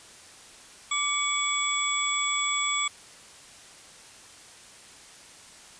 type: tone cluster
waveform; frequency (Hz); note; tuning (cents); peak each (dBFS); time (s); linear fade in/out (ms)
sine; 1172 / 2247 / 3403 / 7760; D6 / C#7 / G#7 / B8; -4 / +23 / +41 / -31; -30; 0.91-2.88; 5
effects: white hiss -49 dBFS RMS until 5.79 s + resampled to 22050 Hz